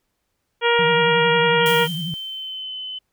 harmonic tone, 471.5 Hz, A#4, 20 cents sharp, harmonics 1 / 2 / 3 / 4 / 5 / 6 / 7, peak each -18 / -21 / -23 / -24 / -25 / -26 / -26 dBFS, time 0.61-1.88 s, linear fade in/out 50 ms
sine tone with vibrato, 165.3 Hz, E3, 5 cents sharp, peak -25 dBFS, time 0.79-2.14 s, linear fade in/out 0 ms, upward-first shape triangle, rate 11 Hz, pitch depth 170 cents each way
sine tone with pitch glide, 3128 to 3035 Hz, G7 to F#7, -4 to +43 cents, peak -28 dBFS, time 1.6-2.99 s, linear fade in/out 10 ms, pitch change -53 cents, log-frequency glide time 1.87-2.77 s
blue noise with exponential decay, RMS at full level -28 dBFS, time 1.66-2.63 s, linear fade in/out 0 ms, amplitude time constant 210 ms
effects pink hiss -73 dBFS RMS until 3.12 s

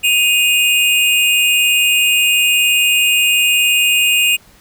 square tone pair together, 2498 / 2817 Hz, D#7 / F7, +6 / +14 cents, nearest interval major second, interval 208 cents, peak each -14 dBFS, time 0.03-4.37 s, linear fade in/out 20 ms, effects pink hiss -47 dBFS RMS until 4.6 s

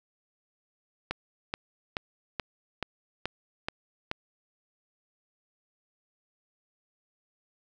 click train, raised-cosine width 0.3 ms, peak -14 dBFS, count 8, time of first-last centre 1.11-4.114 s, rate 2.33 Hz, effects none

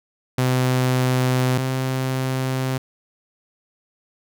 sawtooth tone pair in turn, 127.8 / 130.64 Hz, C3 / C3, -40 / -2 cents, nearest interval unison, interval 38 cents, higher second, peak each -13 / -17 dBFS, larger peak first, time 0.38-1.58 / 1.58-2.78 s, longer neither, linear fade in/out 5 ms, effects none

